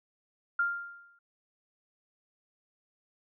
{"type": "tone with exponential decay", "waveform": "sine", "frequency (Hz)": 1396.9, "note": "F6", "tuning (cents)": 0, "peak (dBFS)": -23, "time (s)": [0.59, 1.19], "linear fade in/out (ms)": 5, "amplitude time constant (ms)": 130, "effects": []}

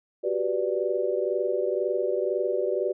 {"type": "chord", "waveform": "sine", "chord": "G major seventh", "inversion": "third", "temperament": "equal", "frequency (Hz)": [370, 392, 493.9, 587.3], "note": ["F#4", "G4", "B4", "D5"], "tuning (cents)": [0, 0, 0, 0], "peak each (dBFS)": -29, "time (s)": [0.23, 2.93], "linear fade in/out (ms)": 20, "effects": []}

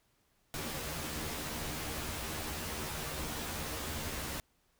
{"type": "noise with comb filter", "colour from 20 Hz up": "pink", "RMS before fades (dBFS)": -39, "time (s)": [0.54, 4.4], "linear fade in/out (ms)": 0, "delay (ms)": 13, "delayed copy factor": 0.95, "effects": ["pink hiss -73 dBFS RMS until 4.79 s"]}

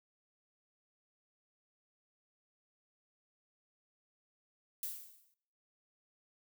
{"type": "noise with exponential decay", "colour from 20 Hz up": "violet", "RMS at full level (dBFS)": -37, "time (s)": [4.83, 5.34], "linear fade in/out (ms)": 1, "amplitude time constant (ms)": 110, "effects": ["noise-tail reverb RT60 0.8 s tail -25 dB re dry"]}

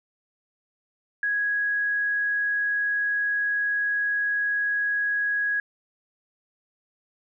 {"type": "tone", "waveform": "sine", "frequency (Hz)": 1661.2, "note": "G#6", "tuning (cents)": 0, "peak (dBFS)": -22, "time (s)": [1.23, 5.6], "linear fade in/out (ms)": 2, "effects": []}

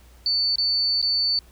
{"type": "tone with dropouts", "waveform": "sine", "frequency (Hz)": 4500, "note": "C#8", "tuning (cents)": 25, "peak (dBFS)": -19, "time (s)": [0.26, 1.39], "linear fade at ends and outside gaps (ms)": 1, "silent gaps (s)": [[0.557, 0.583], [1.016, 1.026]], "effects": ["added 60 Hz sine -49 dBFS peak until 1.51 s", "pink hiss -56 dBFS RMS until 1.51 s"]}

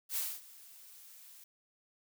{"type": "noise with ADSR envelope", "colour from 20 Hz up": "blue", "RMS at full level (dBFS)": -34, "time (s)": [0.09, 1.44], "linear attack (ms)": 74, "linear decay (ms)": 240, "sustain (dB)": -21, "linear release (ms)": 4, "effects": []}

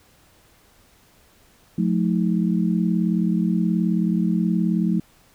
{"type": "tone cluster", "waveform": "sine", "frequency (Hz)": [177.7, 216.5, 319.5], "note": ["F3", "A3", "D#4"], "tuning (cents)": [30, -28, 46], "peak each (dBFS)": [-20, -22, -27], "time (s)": [1.78, 5], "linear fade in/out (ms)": 5, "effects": ["pink hiss -56 dBFS RMS until 5.34 s"]}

